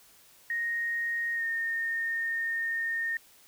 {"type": "tone with pitch glide", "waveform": "sine", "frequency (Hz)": [1864.7, 1833.7], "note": ["A#6", "A#6"], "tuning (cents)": [0, -29], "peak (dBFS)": -28, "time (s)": [0.5, 3.17], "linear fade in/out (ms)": 2, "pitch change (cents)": -29, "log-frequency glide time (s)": [1.35, 1.43], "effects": ["white hiss -58 dBFS RMS until 3.47 s"]}